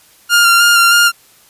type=tone with vibrato; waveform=sawtooth; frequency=1396.9 Hz; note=F6; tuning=in tune; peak=-3 dBFS; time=0.29-1.12 s; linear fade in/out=50 ms; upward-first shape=square; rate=3.2 Hz; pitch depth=16 cents each way; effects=white hiss -47 dBFS RMS until 1.49 s + resampled to 32000 Hz